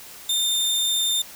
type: tone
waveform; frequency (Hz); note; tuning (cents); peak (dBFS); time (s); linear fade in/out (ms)
sawtooth; 3611; A7; +44; -17; 0.29-1.22; 5
effects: white hiss -42 dBFS RMS until 1.35 s